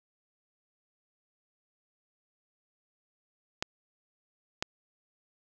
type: clicks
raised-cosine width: 0.2 ms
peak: -12 dBFS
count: 2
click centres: 3.625 / 4.625 s
effects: none